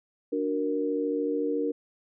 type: chord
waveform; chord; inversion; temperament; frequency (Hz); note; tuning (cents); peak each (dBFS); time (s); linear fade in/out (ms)
sine; D augmented; none; equal with one note detuned; 293.7 / 367.4 / 466.2; D4 / F#4 / A#4; 0 / -12 / 0; -29 / -34 / -28; 0.32-1.72; 10
effects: none